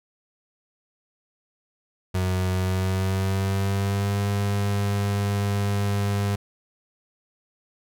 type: tone with pitch glide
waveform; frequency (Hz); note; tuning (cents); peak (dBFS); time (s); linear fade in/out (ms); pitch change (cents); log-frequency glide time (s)
35% pulse; 92.5 to 100.87; F#2 to G2; 0 to +50; -20; 2.14-6.36; 10; +150; 2.53-4.24
effects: none